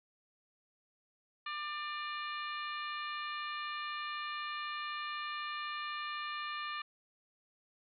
harmonic tone with a mistuned harmonic, 596 Hz, D5, 25 cents sharp, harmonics 2 / 3 / 4 / 5 / 6 / 7, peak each -40 / -44 / -46 / -48 / -50 / -51 dBFS, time 1.46-6.82 s, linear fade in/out 5 ms, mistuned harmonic 5, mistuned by -51 cents, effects none

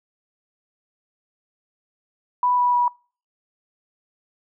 sine tone with pitch steps, 987.8 / 979.8 / 972 Hz, B5 / B5 / B5, 0 / -14 / -28 cents, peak -16 dBFS, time 2.43-2.88 s, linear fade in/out 2 ms, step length 150 ms, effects noise-tail reverb RT60 0.4 s tail -26 dB re dry

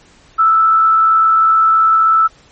sine tone with frequency modulation, 1318.5 Hz, E6, in tune, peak -7 dBFS, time 0.38-2.28 s, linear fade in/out 20 ms, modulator 78.7 Hz, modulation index 0.27, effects pink hiss -47 dBFS RMS until 2.51 s + MP3 32 kbps

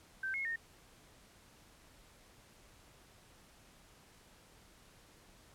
sine tone with pitch steps, 1555 / 2168 / 1838 Hz, G6 / C#7 / A#6, -14 / -39 / -25 cents, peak -35 dBFS, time 0.23-0.56 s, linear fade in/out 5 ms, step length 110 ms, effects pink hiss -62 dBFS RMS until 5.54 s + low-pass 12000 Hz 12 dB/octave

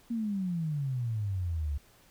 sine exponential sweep, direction down, 238.6 to 69.4 Hz, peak -29 dBFS, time 0.1-1.78 s, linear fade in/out 10 ms, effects pink hiss -61 dBFS RMS until 2.1 s

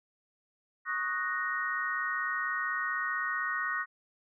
sine chord, D# minor seventh, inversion third, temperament equal, 1108.7 / 1244.5 / 1480 / 1864.7 Hz, C#6 / D#6 / F#6 / A#6, 0 / 0 / 0 / 0 cents, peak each -38 / -37 / -35 / -33 dBFS, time 0.85-3.86 s, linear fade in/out 50 ms, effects none

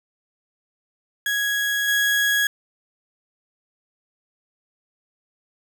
35% pulse tone with level steps, 1661.2 Hz, G#6, in tune, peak -19 / -16 dBFS, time 1.26-2.47 s, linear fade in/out 2 ms, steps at 1.88 s, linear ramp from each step 2 ms, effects none

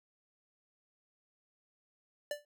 square tone with exponential decay, 587.3 Hz, D5, in tune, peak -32 dBFS, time 2.31-2.45 s, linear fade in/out 2 ms, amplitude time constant 29 ms, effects none

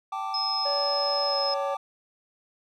triangle chord, G suspended second, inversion none, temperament equal with one note detuned, 776.8 / 880 / 1174.7 Hz, G5 / A5 / D6, -16 / 0 / 0 cents, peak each -31 / -33 / -31 dBFS, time 0.12-1.77 s, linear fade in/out 5 ms
sine tone, 5150 Hz, E8, 41 cents flat, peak -26 dBFS, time 0.34-1.54 s, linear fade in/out 2 ms
triangle tone with pitch glide, 570 to 560.2 Hz, C#5 to C#5, +48 to +18 cents, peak -26 dBFS, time 0.65-1.75 s, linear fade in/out 10 ms, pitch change -30 cents, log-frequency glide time 1.27-1.36 s
effects none

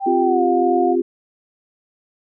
sine tone with pitch glide, 784 to 714.8 Hz, G5 to F5, 0 to +40 cents, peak -18 dBFS, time 0-0.96 s, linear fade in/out 50 ms, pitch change -160 cents, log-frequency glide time 0.22-0.43 s
sine chord, C suspended fourth, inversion none, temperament equal, 261.6 / 349.2 / 392 Hz, C4 / F4 / G4, 0 / 0 / 0 cents, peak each -22 / -17 / -21 dBFS, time 0.06-1.02 s, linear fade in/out 10 ms
effects none

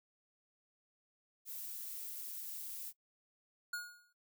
violet noise, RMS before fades -45 dBFS, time 1.45-2.93 s, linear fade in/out 50 ms
square tone with exponential decay, 1439 Hz, F#6, 49 cents flat, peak -36 dBFS, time 3.73-4.13 s, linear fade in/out 5 ms, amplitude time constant 86 ms
effects noise-tail reverb RT60 0.1 s tail -20 dB re dry

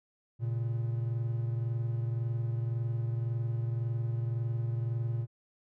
triangle tone pair together, 115.5 / 137.35 Hz, A#2 / C#3, -16 / -16 cents, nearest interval minor third, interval 300 cents, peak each -28 / -36 dBFS, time 0.39-5.27 s, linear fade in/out 50 ms, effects none

